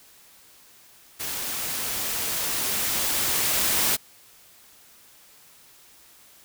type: noise with level ramp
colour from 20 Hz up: white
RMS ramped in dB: -31 to -22 dBFS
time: 1.19-3.97 s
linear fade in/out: 20 ms
effects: white hiss -53 dBFS RMS until 6.44 s